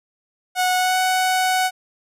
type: tone with pitch glide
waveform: sawtooth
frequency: 734 to 743.8 Hz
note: F#5 to F#5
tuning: -14 to +9 cents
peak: -13 dBFS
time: 0.55-1.71 s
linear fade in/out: 50 ms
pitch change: +23 cents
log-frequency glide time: 0.77-0.98 s
effects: resampled to 32000 Hz